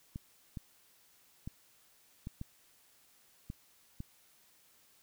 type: clicks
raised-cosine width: 5 ms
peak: -28 dBFS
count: 7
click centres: 0.159 / 0.572 / 1.475 / 2.271 / 2.414 / 3.501 / 4.004 s
effects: white hiss -66 dBFS RMS until 5.02 s